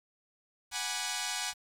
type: chord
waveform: 5% pulse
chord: G# half-diminished seventh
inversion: third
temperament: equal with one note detuned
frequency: 740 / 830.6 / 979.8 / 1174.7 Hz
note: F#5 / G#5 / B5 / D6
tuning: 0 / 0 / -14 / 0 cents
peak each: -25 / -24 / -26 / -29 dBFS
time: 0.71-1.54 s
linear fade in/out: 50 ms
effects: low-pass 9000 Hz 12 dB/octave + 9-bit